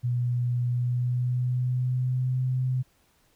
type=tone with pitch glide; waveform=sine; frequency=122.2 to 128.28 Hz; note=B2 to C3; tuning=-18 to -34 cents; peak=-23 dBFS; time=0.03-2.83 s; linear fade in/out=20 ms; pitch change=+84 cents; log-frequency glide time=0.69-2.41 s; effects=pink hiss -65 dBFS RMS until 3.35 s